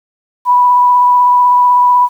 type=tone with vibrato; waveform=sine; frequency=985 Hz; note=B5; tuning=5 cents flat; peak=-5 dBFS; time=0.45-2.09 s; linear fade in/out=50 ms; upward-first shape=triangle; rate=16 Hz; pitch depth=15 cents each way; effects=7-bit